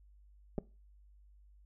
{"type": "clicks", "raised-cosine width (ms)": 2, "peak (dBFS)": -23, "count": 2, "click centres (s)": [0.581, 0.586], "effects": ["noise-tail reverb RT60 0.3 s tail -20 dB re dry", "added 50 Hz sine -58 dBFS peak until 1.65 s"]}